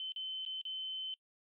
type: tone with dropouts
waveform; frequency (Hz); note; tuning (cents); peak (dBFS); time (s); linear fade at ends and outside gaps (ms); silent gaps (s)
sine; 3064; G7; -40; -38; 0-1.14; 1; 0.121-0.161 / 0.451-0.462 / 0.614-0.652
effects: noise-tail reverb RT60 0.1 s tail -22 dB re dry